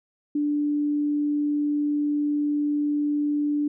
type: tone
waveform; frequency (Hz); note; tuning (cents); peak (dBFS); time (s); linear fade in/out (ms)
sine; 293.7; D4; 0; -21; 0.35-3.68; 5
effects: none